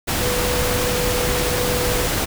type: tone in noise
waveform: sine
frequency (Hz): 493.5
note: B4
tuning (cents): -1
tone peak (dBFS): -23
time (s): 0.2-2.07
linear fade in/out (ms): 20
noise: pink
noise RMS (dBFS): -21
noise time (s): 0.07-2.26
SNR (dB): -5
effects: none